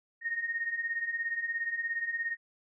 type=beating tone pair; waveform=sine; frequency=1840 / 1857 Hz; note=A#6 / A#6; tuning=-23 / -7 cents; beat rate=17 Hz; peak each=-37 / -32 dBFS; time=0.21-2.37 s; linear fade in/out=50 ms; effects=none